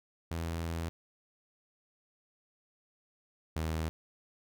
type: tone pair in turn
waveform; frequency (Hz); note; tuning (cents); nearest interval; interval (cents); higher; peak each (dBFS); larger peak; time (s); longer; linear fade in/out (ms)
sawtooth; 83 / 79.74; E2 / D#2; +12 / +43; minor second; 69; first; -30 / -28; second; 0.31-0.89 / 3.56-3.89; first; 0
effects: none